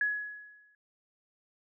sine tone with exponential decay, 1684 Hz, G#6, 24 cents sharp, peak -24 dBFS, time 0.01-0.75 s, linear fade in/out 2 ms, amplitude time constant 160 ms, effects none

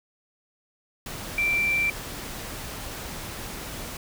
sine tone in noise, 2349 Hz, D7, in tune, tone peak -21 dBFS, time 1.38-1.9 s, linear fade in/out 2 ms, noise pink, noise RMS -36 dBFS, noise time 1.06-3.97 s, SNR +12 dB, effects none

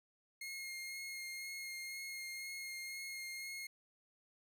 sawtooth tone with vibrato, 2143 Hz, C7, 41 cents sharp, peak -40 dBFS, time 0.41-3.67 s, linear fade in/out 5 ms, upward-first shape sine, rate 2 Hz, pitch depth 14 cents each way, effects none

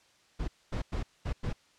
brown noise bursts at uneven times, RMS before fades -32 dBFS, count 5, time 0.39-0.48 / 0.72-0.82 / 0.92-1.03 / 1.25-1.33 / 1.43-1.53 s, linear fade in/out 10 ms, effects white hiss -64 dBFS RMS until 1.78 s + low-pass 6000 Hz 12 dB/octave

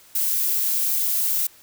violet noise, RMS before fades -22 dBFS, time 0.15-1.47 s, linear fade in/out 5 ms, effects white hiss -51 dBFS RMS until 1.62 s

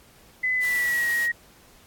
sine tone with pitch glide, 2014 to 1890 Hz, B6 to A#6, +33 to +23 cents, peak -21 dBFS, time 0.43-1.32 s, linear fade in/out 10 ms, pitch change -110 cents, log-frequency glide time 0.56-1.09 s
white noise, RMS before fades -36 dBFS, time 0.6-1.29 s, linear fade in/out 50 ms
effects pink hiss -54 dBFS RMS until 1.86 s + AAC 64 kbps

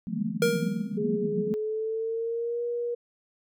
pink band-pass noise, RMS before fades -30 dBFS, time 0.07-1.54 s, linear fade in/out 0 ms, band 160 to 240 Hz, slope 96 dB/octave
square tone with exponential decay, 470.5 Hz, A#4, 16 cents sharp, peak -19 dBFS, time 0.42-0.98 s, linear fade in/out 2 ms, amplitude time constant 120 ms
sine tone with pitch glide, 415.3 to 477.1 Hz, G#4 to A#4, 0 to +40 cents, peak -27 dBFS, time 0.97-2.95 s, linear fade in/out 10 ms, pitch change +240 cents, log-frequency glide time 1.27-2.63 s
effects none

